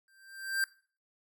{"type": "tone with exponential growth", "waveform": "square", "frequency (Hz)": 1574, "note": "G6", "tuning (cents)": 7, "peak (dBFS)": -26, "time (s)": [0.08, 0.64], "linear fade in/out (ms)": 1, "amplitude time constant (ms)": 120, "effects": ["noise-tail reverb RT60 0.4 s tail -20 dB re dry"]}